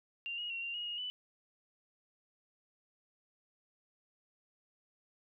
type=tone with pitch steps; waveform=sine; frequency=2780 / 2883 / 2740 / 2774 / 2883 / 2866 / 2985 Hz; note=F7 / F#7 / F7 / F7 / F#7 / F7 / F#7; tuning=-9 / -46 / -34 / -12 / -46 / +44 / +15 cents; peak=-37 dBFS; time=0.26-1.1 s; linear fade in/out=0 ms; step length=120 ms; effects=none